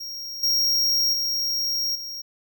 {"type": "tone with level steps", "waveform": "square", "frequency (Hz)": 5588, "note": "F8", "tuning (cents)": 0, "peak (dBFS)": [-32, -19, -23, -32], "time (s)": [0, 2.22], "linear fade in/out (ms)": 10, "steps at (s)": [0.43, 1.13, 1.95], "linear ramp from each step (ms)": 5, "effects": []}